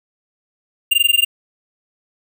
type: tone with amplitude modulation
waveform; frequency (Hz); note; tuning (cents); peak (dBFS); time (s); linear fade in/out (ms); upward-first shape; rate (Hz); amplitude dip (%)
square; 2800; F7; +4; -9; 0.91-1.25; 10; sine; 22.2; 100
effects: 8-bit